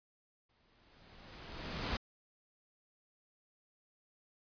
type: noise with exponential growth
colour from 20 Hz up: pink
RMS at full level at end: -35 dBFS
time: 0.49-1.97 s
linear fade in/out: 5 ms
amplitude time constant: 320 ms
effects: resampled to 11025 Hz